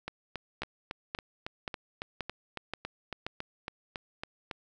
two click trains, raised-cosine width 0.3 ms, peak -20 / -18 dBFS, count 17 / 6, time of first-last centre 0.08-4.512 / 0.62-3.266 s, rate 3.61 / 1.89 Hz, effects none

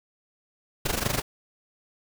pink noise with amplitude modulation, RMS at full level -24 dBFS, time 0.85-1.22 s, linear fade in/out 10 ms, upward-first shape sine, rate 24.5 Hz, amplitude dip 80%, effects none

